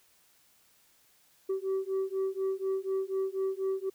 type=beating tone pair; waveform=sine; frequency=382 / 386.1 Hz; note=G4 / G4; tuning=-45 / -26 cents; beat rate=4.1 Hz; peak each=-30 dBFS; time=1.49-3.9 s; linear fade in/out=10 ms; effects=tanh soft clip ceiling -26 dBFS + white hiss -65 dBFS RMS until 3.94 s